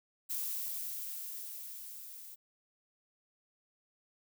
violet noise with level ramp, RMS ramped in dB -36 to -50 dBFS, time 0.29-2.36 s, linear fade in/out 20 ms, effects none

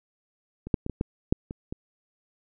clicks, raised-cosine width 3 ms, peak -23 / -8 / -18 / -18 / -12 / -7 / -22 / -20 dBFS, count 8, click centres 0.67 / 0.742 / 0.864 / 0.897 / 1.011 / 1.325 / 1.509 / 1.725 s, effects none

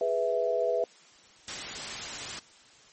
sine chord, E major, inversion first, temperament equal, 415.3 / 493.9 / 659.3 Hz, G#4 / B4 / E5, 0 / 0 / 0 cents, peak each -32 / -28 / -28 dBFS, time 0.01-0.84 s, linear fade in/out 2 ms
white noise, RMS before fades -36 dBFS, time 1.48-2.39 s, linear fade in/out 0 ms
effects white hiss -56 dBFS RMS until 2.92 s + MP3 32 kbps

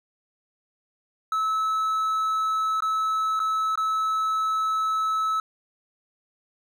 triangle tone with dropouts, 1300 Hz, E6, 24 cents flat, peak -20 dBFS, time 1.32-5.4 s, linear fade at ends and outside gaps 2 ms, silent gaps 2.805-2.822 / 3.394-3.4 / 3.756-3.775 s, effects none

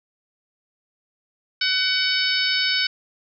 harmonic tone, 751 Hz, F#5, 26 cents sharp, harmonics 2 / 3 / 4 / 5 / 6 / 7, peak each -26 / -26 / -26 / -26 / -26 / -26 dBFS, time 1.61-2.87 s, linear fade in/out 5 ms, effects none

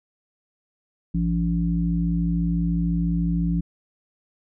harmonic tone, 57 Hz, A#1, 38 cents flat, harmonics 1 / 3 / 5, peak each -26 / -21 / -30 dBFS, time 1.14-3.61 s, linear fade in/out 10 ms, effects none

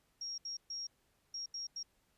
sine tone bursts at uneven times, 5588 Hz, F8, in tune, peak -39 dBFS, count 6, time 0.21-0.38 / 0.45-0.57 / 0.7-0.87 / 1.34-1.46 / 1.54-1.67 / 1.76-1.83 s, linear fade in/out 5 ms, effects pink hiss -75 dBFS RMS until 2.17 s + resampled to 32000 Hz

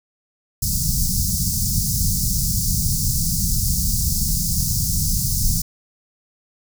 pink band-stop noise, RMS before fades -20 dBFS, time 0.62-5.62 s, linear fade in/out 5 ms, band 200 to 4900 Hz, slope 48 dB/octave, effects none

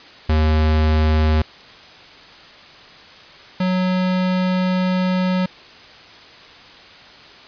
square tone pair in turn, 77.78 / 184.19 Hz, D#2 / F#3, 0 / -8 cents, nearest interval octave + minor third, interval 1492 cents, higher second, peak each -14 / -17 dBFS, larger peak first, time 0.29-1.42 / 3.6-5.46 s, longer second, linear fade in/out 5 ms, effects white hiss -42 dBFS RMS until 7.47 s + resampled to 11025 Hz

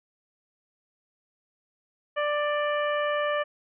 harmonic tone, 590 Hz, D5, 8 cents sharp, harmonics 1 / 2 / 3 / 4 / 5, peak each -26 / -30 / -32 / -39 / -39 dBFS, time 2.16-3.44 s, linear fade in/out 20 ms, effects none

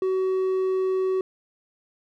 sine tone with hard clipping, 376.6 Hz, F#4, 31 cents sharp, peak -22 dBFS, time 0.02-1.21 s, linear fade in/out 2 ms, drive 3 dB, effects none

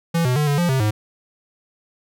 square tone with pitch steps, 167.5 / 125.7 / 150 / 143.7 / 174.1 / 132.5 / 106.4 Hz, E3 / B2 / D3 / D3 / F3 / C3 / G#2, +28 / +31 / +37 / -37 / -5 / +22 / +42 cents, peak -17 dBFS, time 0.14-0.91 s, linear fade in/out 10 ms, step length 110 ms, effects none

